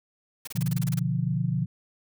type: noise bursts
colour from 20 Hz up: white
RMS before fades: -37 dBFS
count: 11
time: 0.45-0.994 s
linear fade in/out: 5 ms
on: 24 ms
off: 28 ms
type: chord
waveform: sine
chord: B diminished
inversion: none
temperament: equal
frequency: 123.47 / 146.83 / 174.61 Hz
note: B2 / D3 / F3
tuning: 0 / 0 / 0 cents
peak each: -28 / -28 / -28 dBFS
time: 0.55-1.66 s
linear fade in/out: 10 ms
effects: none